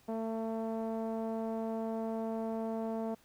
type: tone with low-pass filter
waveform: sawtooth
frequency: 223.9 Hz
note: A3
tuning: 30 cents sharp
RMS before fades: -36 dBFS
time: 0.08-3.15 s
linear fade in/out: 10 ms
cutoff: 730 Hz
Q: 2.1
effects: pink hiss -65 dBFS RMS until 3.24 s